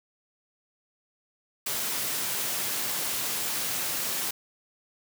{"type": "high-pass noise", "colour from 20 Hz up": "white", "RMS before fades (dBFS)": -30, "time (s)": [1.66, 4.31], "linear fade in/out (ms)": 5, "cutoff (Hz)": 100, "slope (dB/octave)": 96, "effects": []}